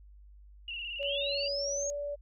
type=tone with vibrato; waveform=sine; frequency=2794 Hz; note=F7; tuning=in tune; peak=-36 dBFS; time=0.68-1.48 s; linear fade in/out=2 ms; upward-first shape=square; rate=18 Hz; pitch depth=45 cents each way
type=tone with pitch glide; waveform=sine; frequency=564 to 577.5 Hz; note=C#5 to D5; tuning=+30 to -29 cents; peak=-33 dBFS; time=0.99-2.16 s; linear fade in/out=20 ms; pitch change=+41 cents; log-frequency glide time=1.81-1.9 s
type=linear sweep; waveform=sine; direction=up; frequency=2822 to 6645 Hz; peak=-33 dBFS; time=1.03-1.9 s; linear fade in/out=0 ms
effects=added 50 Hz sine -51 dBFS peak until 2.21 s